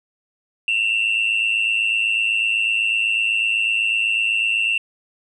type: tone pair together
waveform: sine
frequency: 2692 / 2800 Hz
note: E7 / F7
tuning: +36 / +4 cents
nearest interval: minor second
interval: 68 cents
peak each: -17 / -21 dBFS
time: 0.68-4.78 s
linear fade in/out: 2 ms
effects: tanh soft clip ceiling -12 dBFS